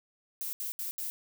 violet noise bursts, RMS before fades -36 dBFS, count 4, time 0.41-1.1 s, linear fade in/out 0 ms, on 120 ms, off 70 ms, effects none

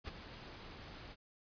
pink noise with ADSR envelope, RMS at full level -42 dBFS, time 0.04-1.16 s, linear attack 38 ms, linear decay 19 ms, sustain -9 dB, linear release 49 ms, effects resampled to 11025 Hz

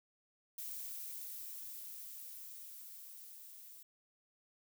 violet noise with level ramp, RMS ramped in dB -44 to -55 dBFS, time 0.58-3.83 s, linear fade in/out 5 ms, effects none

